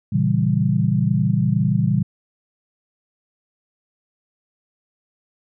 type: chord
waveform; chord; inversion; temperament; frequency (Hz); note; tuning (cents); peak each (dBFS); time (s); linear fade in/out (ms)
sine; A# diminished seventh; none; equal; 116.54 / 138.59 / 164.81 / 196; A#2 / C#3 / E3 / G3; 0 / 0 / 0 / 0; -21; 0.12-2.03; 10
effects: none